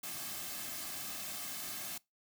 white noise with comb filter, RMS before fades -42 dBFS, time 0.03-1.98 s, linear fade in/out 5 ms, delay 2.1 ms, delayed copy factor -0.65, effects noise-tail reverb RT60 0.2 s tail -23 dB re dry

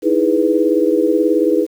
sine chord, E major seventh, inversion third, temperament equal, 311.1 / 329.6 / 415.3 / 493.9 Hz, D#4 / E4 / G#4 / B4, 0 / 0 / 0 / 0 cents, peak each -17 dBFS, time 0.02-1.67 s, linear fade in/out 50 ms, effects 7-bit

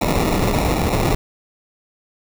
pink noise with sample-and-hold, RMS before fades -18 dBFS, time 0.01-1.15 s, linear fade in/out 5 ms, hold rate 1575 Hz, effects none

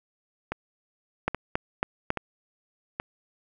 two click trains, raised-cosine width 0.5 ms, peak -14 / -9 dBFS, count 4 / 4, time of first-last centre 0.52-2.999 / 1.28-2.104 s, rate 1.21 / 3.64 Hz, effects none

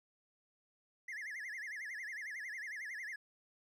triangle tone with vibrato, 1892 Hz, A#6, 25 cents sharp, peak -40 dBFS, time 1.08-3.16 s, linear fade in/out 5 ms, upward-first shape sine, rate 11 Hz, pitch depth 210 cents each way, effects none

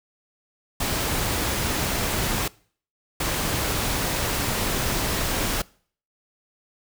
pink noise bursts at uneven times, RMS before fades -25 dBFS, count 2, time 0.8-2.48 / 3.2-5.62 s, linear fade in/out 5 ms, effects noise-tail reverb RT60 0.5 s tail -23 dB re dry

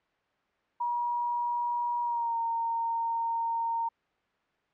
sine tone with pitch glide, 958 to 921.1 Hz, A#5 to A#5, +47 to -21 cents, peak -27 dBFS, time 0.8-3.89 s, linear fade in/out 10 ms, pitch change -68 cents, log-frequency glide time 2.02-2.37 s, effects white hiss -71 dBFS RMS until 4.73 s + low-pass 2000 Hz 12 dB/octave

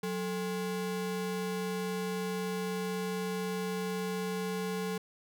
square ring-modulated tone, 311.1 Hz, D#4, in tune, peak -30 dBFS, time 0.03-4.98 s, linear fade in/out 5 ms, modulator 128 Hz, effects none

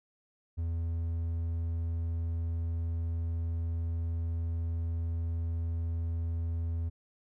triangle tone, 83.2 Hz, E2, 17 cents sharp, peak -28 dBFS, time 0.57-6.9 s, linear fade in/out 20 ms, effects none

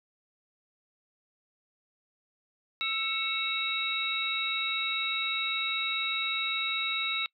sine tone cluster, 1325 / 2216 / 2669 / 3815 Hz, E6 / C#7 / E7 / A#7, +9 / -1 / +21 / +39 cents, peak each -37 / -34 / -35 / -31 dBFS, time 2.81-7.26 s, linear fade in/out 0 ms, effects noise-tail reverb RT60 0.1 s tail -26 dB re dry

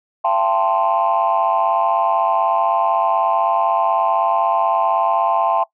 sine chord, A minor seventh, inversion second, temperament equal with one note detuned, 674.7 / 784 / 880 / 1046.5 Hz, E5 / G5 / A5 / C6, +40 / 0 / 0 / 0 cents, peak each -19 dBFS, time 0.24-5.64 s, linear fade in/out 10 ms, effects noise-tail reverb RT60 0.1 s tail -19 dB re dry + tanh soft clip ceiling -7 dBFS

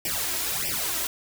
white noise with flanger, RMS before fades -28 dBFS, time 0.05-1.07 s, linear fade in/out 2 ms, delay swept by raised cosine 0.37 to 3.17 ms, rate 1.6 Hz, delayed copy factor +0.9, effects none

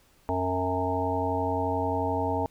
harmonic tone with a mistuned harmonic, 91.4 Hz, F#2, 21 cents flat, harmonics 1 / 3 / 5 / 7 / 9 / 10, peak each -32 / -32 / -32 / -32 / -32 / -32 dBFS, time 0.29-2.46 s, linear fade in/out 0 ms, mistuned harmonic 7, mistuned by +28 cents, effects pink hiss -62 dBFS RMS until 2.5 s

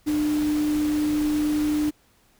sine tone in noise, 300 Hz, D4, 37 cents sharp, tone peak -20 dBFS, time 0.06-1.91 s, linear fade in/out 20 ms, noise pink, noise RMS -36 dBFS, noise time 0.06-1.91 s, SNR +13 dB, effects pink hiss -61 dBFS RMS until 2.39 s

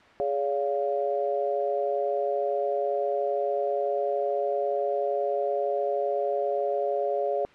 sine chord, Db major, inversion second, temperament equal with one note detuned, 415.3 / 568 / 698.5 Hz, Ab4 / Db5 / F5, 0 / +42 / 0 cents, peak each -29 / -27 / -30 dBFS, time 0.2-7.45 s, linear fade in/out 0 ms, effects white hiss -52 dBFS RMS until 7.54 s + low-pass 2000 Hz 12 dB/octave

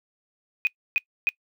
sine tone bursts, 2489 Hz, D#7, in tune, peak -18 dBFS, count 3, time 0.65-1.29 s, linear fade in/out 0 ms, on 20 ms, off 290 ms, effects noise-tail reverb RT60 0.1 s tail -24 dB re dry

